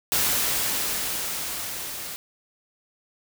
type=noise with level ramp; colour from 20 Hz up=white; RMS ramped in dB=-22 to -35 dBFS; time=0.12-2.16 s; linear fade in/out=0 ms; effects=none